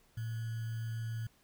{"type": "tone with sample-and-hold", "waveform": "sine", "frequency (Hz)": 113.4, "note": "A#2", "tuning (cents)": -47, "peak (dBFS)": -35, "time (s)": [0.17, 1.27], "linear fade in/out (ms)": 5, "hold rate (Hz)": 1575, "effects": ["pink hiss -68 dBFS RMS until 1.43 s"]}